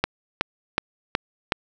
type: click train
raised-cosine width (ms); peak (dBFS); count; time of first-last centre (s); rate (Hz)
0.3; -3; 5; 0.04-1.521; 2.7
effects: none